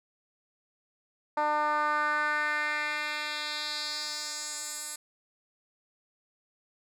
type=tone with band-pass filter sweep; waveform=10% pulse; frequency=299.8 Hz; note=D4; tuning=36 cents sharp; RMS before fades=-31 dBFS; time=1.37-4.96 s; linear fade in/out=5 ms; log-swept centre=860 to 9300 Hz; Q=2.2; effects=none